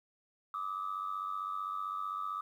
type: tone pair together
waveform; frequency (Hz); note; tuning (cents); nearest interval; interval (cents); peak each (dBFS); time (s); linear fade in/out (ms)
sine; 1174.7 / 1270.3; D6 / D#6; 0 / +36; minor second; 136; -37 / -37; 0.54-2.41; 2
effects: tanh soft clip ceiling -29 dBFS + 11-bit